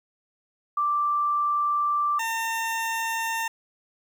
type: tone pair in turn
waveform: sine / 20% pulse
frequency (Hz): 1174.7 / 907.3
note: D6 / A#5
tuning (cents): 0 / -47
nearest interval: major third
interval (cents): 447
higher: first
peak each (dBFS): -21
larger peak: neither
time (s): 0.77-2.19 / 2.19-3.48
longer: first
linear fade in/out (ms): 5
effects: 10-bit